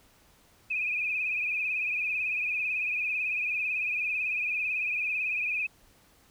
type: tone with vibrato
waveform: sine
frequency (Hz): 2489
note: D#7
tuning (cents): 0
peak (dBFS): -27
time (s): 0.7-5.67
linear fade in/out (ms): 10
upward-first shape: triangle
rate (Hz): 18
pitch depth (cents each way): 81
effects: pink hiss -61 dBFS RMS until 6.3 s